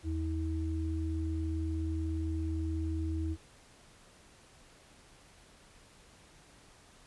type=tone pair together; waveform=sine; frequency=80.8 / 321.3 Hz; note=E2 / E4; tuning=-34 / -44 cents; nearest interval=2 octaves; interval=2390 cents; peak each=-32 / -37 dBFS; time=0.03-3.37 s; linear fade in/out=50 ms; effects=pink hiss -59 dBFS RMS until 7.06 s + resampled to 24000 Hz